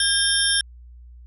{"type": "tone cluster", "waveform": "sine", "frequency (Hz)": [1626, 3189, 3609, 5410, 9980], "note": ["G#6", "G7", "A7", "E8", "D#9"], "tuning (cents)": [-37, 29, 43, 44, 4], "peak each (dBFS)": -24, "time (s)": [0, 0.61], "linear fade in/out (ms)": 2, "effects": ["added 60 Hz sine -41 dBFS peak until 1.26 s"]}